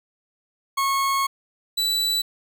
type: tone pair in turn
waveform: 40% pulse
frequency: 1095 / 3958 Hz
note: C#6 / B7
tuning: -22 / +3 cents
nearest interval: octave + minor seventh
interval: 2225 cents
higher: second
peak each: -19 / -19 dBFS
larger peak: neither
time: 0.77-1.27 / 1.77-2.22 s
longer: first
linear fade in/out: 10 ms
effects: none